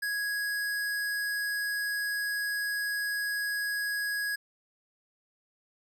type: tone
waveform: square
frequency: 1662 Hz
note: G#6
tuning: 1 cent sharp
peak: -30 dBFS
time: 0.02-4.36 s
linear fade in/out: 10 ms
effects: none